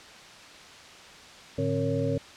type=tone cluster; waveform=sine; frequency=108.7 / 147.3 / 268 / 462 / 557 Hz; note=A2 / D3 / C4 / A#4 / C#5; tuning=-21 / +6 / +42 / -16 / +8 cents; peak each=-31 dBFS; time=1.58-2.18 s; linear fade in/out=5 ms; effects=white hiss -47 dBFS RMS until 2.36 s + low-pass 5000 Hz 12 dB/octave